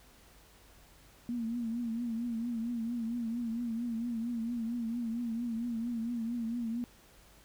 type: tone with vibrato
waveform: sine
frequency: 233.1 Hz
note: A#3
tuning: in tune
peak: -32 dBFS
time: 1.29-6.84 s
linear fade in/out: 0 ms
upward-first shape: triangle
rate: 4.4 Hz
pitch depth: 87 cents each way
effects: added 50 Hz sine -63 dBFS peak until 7.44 s + pink hiss -60 dBFS RMS until 7.44 s